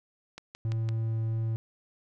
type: click train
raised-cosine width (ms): 0.2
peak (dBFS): -24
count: 4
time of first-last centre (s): 0.38-0.889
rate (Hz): 5.89
type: tone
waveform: triangle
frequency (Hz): 112.3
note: A2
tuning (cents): +36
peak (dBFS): -25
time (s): 0.65-1.56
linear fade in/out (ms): 0
effects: none